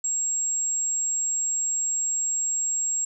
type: tone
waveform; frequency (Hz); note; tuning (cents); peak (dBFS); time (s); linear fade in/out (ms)
sine; 7580; A#8; +28; -23; 0.04-3.05; 5
effects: none